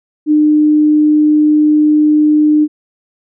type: tone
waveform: sine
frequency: 302.4 Hz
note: D#4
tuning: 49 cents flat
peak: -6 dBFS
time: 0.26-2.68 s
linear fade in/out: 50 ms
effects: none